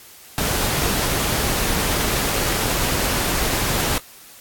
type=noise; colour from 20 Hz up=pink; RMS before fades=-21 dBFS; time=0.38-3.98 s; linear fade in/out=0 ms; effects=white hiss -44 dBFS RMS until 4.4 s + AAC 64 kbps